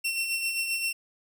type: tone with tremolo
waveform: sawtooth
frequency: 2712 Hz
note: E7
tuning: 49 cents sharp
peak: -22 dBFS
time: 0.04-0.93 s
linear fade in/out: 10 ms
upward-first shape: sine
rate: 7.6 Hz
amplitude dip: 45%
effects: none